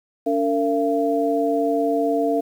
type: tone cluster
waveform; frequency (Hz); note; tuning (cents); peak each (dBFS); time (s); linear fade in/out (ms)
sine; 286.3 / 456.3 / 679; D4 / A#4 / F5; -44 / -37 / -49; -22; 0.26-2.41; 10
effects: 8-bit